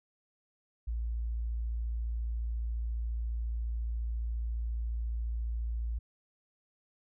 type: tone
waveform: sine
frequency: 57.2 Hz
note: A#1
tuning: 32 cents flat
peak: -31 dBFS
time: 0.87-5.99 s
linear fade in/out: 10 ms
effects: none